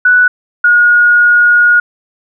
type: tone pair in turn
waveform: sine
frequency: 1480 / 1441.2 Hz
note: F#6 / F#6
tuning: 0 / -46 cents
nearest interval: unison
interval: 46 cents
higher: first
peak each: -4 dBFS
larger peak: neither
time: 0.05-0.28 / 0.64-1.8 s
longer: second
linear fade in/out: 5 ms
effects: none